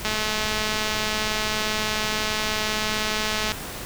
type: click train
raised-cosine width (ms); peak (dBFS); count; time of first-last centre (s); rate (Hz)
0.2; -8; 747; 0.05-3.52; 215
effects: pink hiss -34 dBFS RMS until 3.85 s